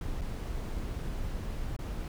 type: noise with dropouts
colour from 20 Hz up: brown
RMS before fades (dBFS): -35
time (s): 0.01-2.08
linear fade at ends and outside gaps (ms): 2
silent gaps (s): 0.211-0.216 / 1.765-1.789
effects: none